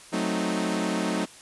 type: chord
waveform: sawtooth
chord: F# diminished seventh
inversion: none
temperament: equal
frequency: 185 / 220 / 261.6 / 311.1 Hz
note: F#3 / A3 / C4 / Eb4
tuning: 0 / 0 / 0 / 0 cents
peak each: -26 / -26 / -29 / -26 dBFS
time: 0.12-1.26 s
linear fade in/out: 20 ms
effects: white hiss -48 dBFS RMS until 1.41 s + resampled to 24000 Hz